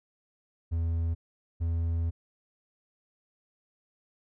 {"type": "tone pair in turn", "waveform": "triangle", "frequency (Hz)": [83, 83.35], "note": ["E2", "E2"], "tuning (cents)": [12, 20], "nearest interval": "unison", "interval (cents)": 8, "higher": "second", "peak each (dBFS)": -24, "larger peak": "neither", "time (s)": [[0.71, 1.15], [1.6, 2.11]], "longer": "second", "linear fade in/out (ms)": 20, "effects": []}